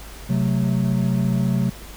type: chord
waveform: triangle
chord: F# diminished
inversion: second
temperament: equal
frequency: 130.81 / 185 / 220 Hz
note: C3 / F#3 / A3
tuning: 0 / 0 / 0 cents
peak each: -19 / -19 / -23 dBFS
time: 0.29-1.7 s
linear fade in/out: 10 ms
effects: added 50 Hz sine -38 dBFS peak until 1.96 s + pink hiss -41 dBFS RMS until 1.96 s